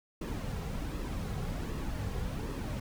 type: noise with flanger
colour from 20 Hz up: brown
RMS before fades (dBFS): -36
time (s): 0.21-2.8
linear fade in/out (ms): 5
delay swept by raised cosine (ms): 1.3 to 3.4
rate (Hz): 1.3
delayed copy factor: -0.5
effects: none